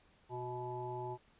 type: harmonic tone with a mistuned harmonic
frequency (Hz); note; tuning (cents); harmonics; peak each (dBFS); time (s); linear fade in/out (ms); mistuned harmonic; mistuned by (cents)
123.2; B2; -4; 1 / 3 / 5 / 7 / 8; -45 / -43 / -50 / -43 / -53; 0.29-1.18; 50; 5; +50
effects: pink hiss -68 dBFS RMS until 1.39 s + resampled to 8000 Hz